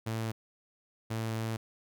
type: tone pair in turn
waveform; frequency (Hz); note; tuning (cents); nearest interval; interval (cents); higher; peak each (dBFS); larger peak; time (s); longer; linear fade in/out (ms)
sawtooth; 112 / 112; A2 / A2; +31 / +31; unison; 0; neither; -28; neither; 0.06-0.32 / 1.1-1.57; second; 10
effects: none